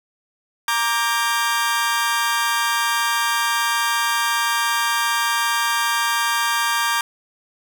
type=chord; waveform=sawtooth; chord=G minor; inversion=first; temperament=equal with one note detuned; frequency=932.3 / 1174.7 / 1600 Hz; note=Bb5 / D6 / G6; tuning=0 / 0 / +35 cents; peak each=-19 dBFS; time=0.68-7.01 s; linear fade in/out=2 ms; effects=none